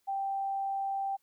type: tone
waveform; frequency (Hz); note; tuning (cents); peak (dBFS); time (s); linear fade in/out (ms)
sine; 784; G5; 0; -30; 0.07-1.17; 20
effects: white hiss -75 dBFS RMS until 1.22 s